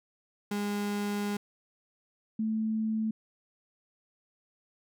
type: tone pair in turn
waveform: 35% pulse / sine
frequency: 204.9 / 219.5 Hz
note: G#3 / A3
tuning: -23 / -4 cents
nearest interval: minor second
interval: 119 cents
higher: second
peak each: -28 / -27 dBFS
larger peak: second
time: 0.51-1.37 / 2.39-3.11 s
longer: first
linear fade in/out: 5 ms
effects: none